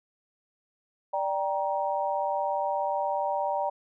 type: chord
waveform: sine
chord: G minor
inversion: second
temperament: just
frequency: 588 / 784 / 940.8 Hz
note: D5 / G5 / Bb5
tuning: +2 / 0 / +16 cents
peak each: -30 dBFS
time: 1.13-3.7 s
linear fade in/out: 10 ms
effects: none